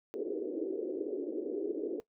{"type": "band-pass noise", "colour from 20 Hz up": "pink", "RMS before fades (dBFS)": -36, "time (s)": [0.14, 2], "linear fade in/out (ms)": 0, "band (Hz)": [310, 460], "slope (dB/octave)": 48, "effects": ["noise-tail reverb RT60 0.1 s tail -18 dB re dry"]}